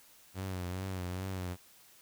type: tone with vibrato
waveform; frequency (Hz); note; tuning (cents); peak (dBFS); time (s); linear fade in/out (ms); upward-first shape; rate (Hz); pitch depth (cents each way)
sawtooth; 92.5; F#2; 0; -32; 0.34-1.57; 50; sine; 2.4; 64
effects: white hiss -60 dBFS RMS until 2.01 s